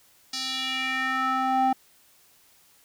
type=tone with band-pass filter sweep; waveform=square; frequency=261.6 Hz; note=C4; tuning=in tune; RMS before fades=-26 dBFS; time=0.33-1.73 s; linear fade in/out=5 ms; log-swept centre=5000 to 690 Hz; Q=2.8; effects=white hiss -59 dBFS RMS until 2.84 s